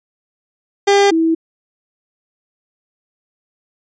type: tone pair in turn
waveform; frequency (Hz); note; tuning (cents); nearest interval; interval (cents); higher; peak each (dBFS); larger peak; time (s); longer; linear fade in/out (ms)
30% pulse / sine; 400.7 / 325.8; G4 / E4; +38 / -20; major third; 358; first; -6 / -11; first; 0.87-1.11 / 1.11-1.35; neither; 10
effects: resampled to 16000 Hz